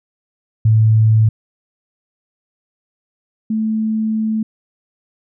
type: tone pair in turn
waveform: sine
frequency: 110 / 218.9 Hz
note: A2 / A3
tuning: 0 / -9 cents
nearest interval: octave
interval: 1191 cents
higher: second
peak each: -8 / -15 dBFS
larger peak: first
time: 0.65-1.29 / 3.5-4.43 s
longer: second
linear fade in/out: 5 ms
effects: none